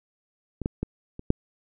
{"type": "clicks", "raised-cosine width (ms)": 3, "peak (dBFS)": [-18, -12, -14, -24, -6], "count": 5, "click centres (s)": [0.617, 0.659, 0.83, 1.194, 1.304], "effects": []}